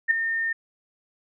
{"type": "tone with ADSR envelope", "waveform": "sine", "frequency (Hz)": 1820, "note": "A#6", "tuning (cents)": -42, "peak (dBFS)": -13, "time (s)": [0.08, 0.53], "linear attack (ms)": 28, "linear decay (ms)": 6, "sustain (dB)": -10, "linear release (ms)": 8, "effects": []}